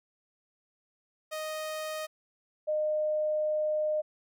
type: tone pair in turn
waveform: sawtooth / sine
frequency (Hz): 622.3 / 611.6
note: D#5 / D#5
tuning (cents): 0 / -30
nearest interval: unison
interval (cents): 30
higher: first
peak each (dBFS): -30 / -26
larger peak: second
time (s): 1.31-2.07 / 2.67-4.02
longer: second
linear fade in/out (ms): 20
effects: none